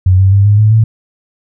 sine tone with pitch steps, 92.5 / 95.98 / 99.6 / 103.35 / 107.24 / 111.28 Hz, F#2 / G2 / G2 / G#2 / A2 / A2, 0 / -36 / +28 / -8 / -44 / +20 cents, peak -4 dBFS, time 0.06-0.84 s, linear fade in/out 5 ms, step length 130 ms, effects none

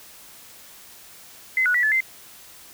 sine tone with pitch steps, 2049 / 1468 / 1949 / 1730 / 2078 Hz, C7 / F#6 / B6 / A6 / C7, -37 / -14 / -23 / -30 / -12 cents, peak -17 dBFS, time 1.57-2.005 s, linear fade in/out 2 ms, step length 87 ms, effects white hiss -46 dBFS RMS until 2.73 s

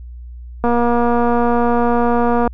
click train, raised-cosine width 1 ms, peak -4 dBFS, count 438, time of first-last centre 0.64-2.476 s, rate 238 Hz, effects added 60 Hz sine -30 dBFS peak until 2.53 s

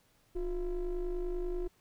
triangle ring-modulated tone, 165.9 Hz, E3, 11 cents sharp, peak -27 dBFS, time 0.35-1.68 s, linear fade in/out 10 ms, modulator 191 Hz, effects pink hiss -69 dBFS RMS until 1.8 s

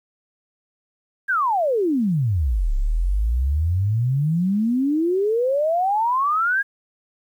sine exponential two-way sweep, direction down then up, 1661.2 to 32.7 to 1661.2 Hz, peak -17 dBFS, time 1.28-6.63 s, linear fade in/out 20 ms, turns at 2.74 s, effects 9-bit

